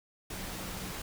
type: tone in noise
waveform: sine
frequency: 185 Hz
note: F#3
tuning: in tune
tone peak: -46 dBFS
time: 0.34-0.92 s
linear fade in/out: 5 ms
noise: pink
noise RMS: -40 dBFS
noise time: 0.3-1.02 s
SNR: -9 dB
effects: none